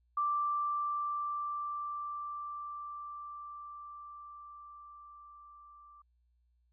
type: tone with level ramp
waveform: sine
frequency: 1174.7 Hz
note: D6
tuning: in tune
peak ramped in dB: -28 to -54 dBFS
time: 0.17-6.02 s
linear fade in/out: 5 ms
effects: added 60 Hz sine -69 dBFS peak until 6.72 s